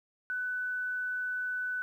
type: tone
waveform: sine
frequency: 1496 Hz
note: F#6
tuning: 19 cents sharp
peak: -31 dBFS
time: 0.3-1.82 s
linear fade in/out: 0 ms
effects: 11-bit